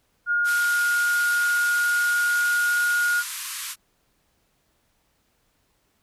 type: tone with pitch glide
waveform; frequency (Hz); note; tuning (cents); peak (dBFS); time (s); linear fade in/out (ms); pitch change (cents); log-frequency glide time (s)
sine; 1425 to 1433.3; F6 to F6; +34 to +45; -19; 0.26-3.24; 50; +11; 0.43-2.63
type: band-pass noise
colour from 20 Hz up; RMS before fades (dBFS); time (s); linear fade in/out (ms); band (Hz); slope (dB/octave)
white; -33; 0.44-3.76; 50; 1000 to 13000; 96
effects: pink hiss -68 dBFS RMS until 6.02 s